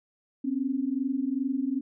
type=tone pair together; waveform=sine; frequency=254.6 / 277.1 Hz; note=C4 / C#4; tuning=-47 / -1 cents; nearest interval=minor second; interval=146 cents; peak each=-29 / -28 dBFS; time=0.44-1.81 s; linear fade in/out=10 ms; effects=none